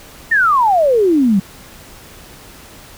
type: exponential sweep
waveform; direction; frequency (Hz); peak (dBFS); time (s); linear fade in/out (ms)
sine; down; 1864.7 to 183.1; -9; 0.31-1.4; 10
effects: pink hiss -39 dBFS RMS until 2.97 s